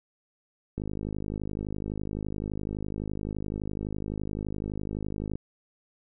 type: click train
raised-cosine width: 3 ms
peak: -20 dBFS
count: 238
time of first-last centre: 0.78-5.355 s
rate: 51.8 Hz
effects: none